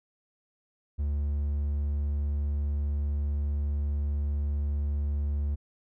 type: tone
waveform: triangle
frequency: 72.4 Hz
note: D2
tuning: 24 cents flat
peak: -24 dBFS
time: 0.98-5.56 s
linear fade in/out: 20 ms
effects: none